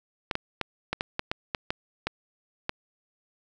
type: clicks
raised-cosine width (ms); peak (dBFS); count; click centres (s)
0.3; -11; 11; 0.312 / 0.354 / 0.613 / 0.93 / 1.009 / 1.194 / 1.315 / 1.548 / 1.705 / 2.07 / 2.694
effects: none